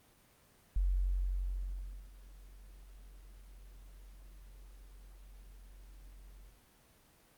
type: tone with ADSR envelope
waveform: sine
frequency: 45.85 Hz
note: F#1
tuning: 15 cents flat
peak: -27 dBFS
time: 0.76-6.6 s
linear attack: 4 ms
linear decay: 1300 ms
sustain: -23 dB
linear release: 180 ms
effects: pink hiss -65 dBFS RMS until 7.37 s + Opus 24 kbps